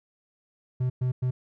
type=tone bursts at uneven times; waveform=triangle; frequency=126.6 Hz; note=B2; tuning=43 cents sharp; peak=-21 dBFS; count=3; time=0.8-0.9 / 1.01-1.12 / 1.22-1.31 s; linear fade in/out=10 ms; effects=none